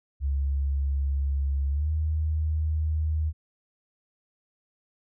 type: tone with pitch glide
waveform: sine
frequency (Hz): 69.3 to 77.79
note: C#2 to D#2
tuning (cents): 0 to 0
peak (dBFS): -23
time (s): 0.2-3.33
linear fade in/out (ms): 50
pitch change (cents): +200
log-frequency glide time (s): 1.7-1.9
effects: none